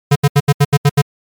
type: tone bursts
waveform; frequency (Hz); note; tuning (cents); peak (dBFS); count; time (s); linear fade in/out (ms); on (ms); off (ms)
square; 143.2; D3; -43; -7; 8; 0.11-1.018; 10; 47; 76
effects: MP3 96 kbps